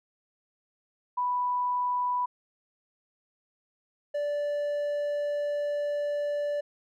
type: tone pair in turn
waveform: sine / triangle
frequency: 987.8 / 583.4 Hz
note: B5 / D5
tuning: 0 / -12 cents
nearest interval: major sixth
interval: 912 cents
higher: first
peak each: -25 dBFS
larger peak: neither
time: 1.17-2.26 / 4.14-6.61 s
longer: second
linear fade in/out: 10 ms
effects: none